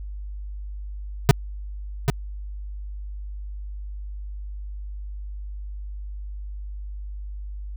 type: tone with echo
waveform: square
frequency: 138 Hz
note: C#3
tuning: 7 cents flat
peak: -9 dBFS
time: 1.29-1.31 s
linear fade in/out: 0 ms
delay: 790 ms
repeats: 1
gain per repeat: -7 dB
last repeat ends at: 2.1 s
effects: added 50 Hz sine -31 dBFS peak until 7.76 s